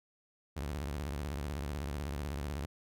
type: tone with vibrato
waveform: sawtooth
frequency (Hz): 71.5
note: D2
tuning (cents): -46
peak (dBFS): -32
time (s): 0.56-2.66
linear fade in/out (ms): 10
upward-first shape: square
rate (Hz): 16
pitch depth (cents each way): 190
effects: none